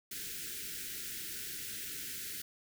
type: band-stop noise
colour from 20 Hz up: white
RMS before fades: -42 dBFS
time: 0.11-2.42 s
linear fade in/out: 5 ms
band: 460 to 1400 Hz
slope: 96 dB/octave
effects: none